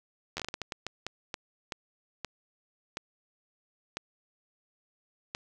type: slowing click train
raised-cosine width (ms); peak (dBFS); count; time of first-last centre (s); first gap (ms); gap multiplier
0.2; -17; 17; 0.37-5.349; 11; 1.38
effects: none